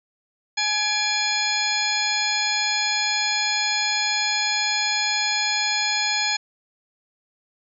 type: harmonic tone with a mistuned harmonic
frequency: 842 Hz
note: G#5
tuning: 24 cents sharp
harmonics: 1 / 2 / 3 / 4 / 5 / 6 / 8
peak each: -29 / -29 / -26 / -30 / -26 / -29 / -30 dBFS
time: 0.57-6.37 s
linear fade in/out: 10 ms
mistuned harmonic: 3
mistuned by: -94 cents
effects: none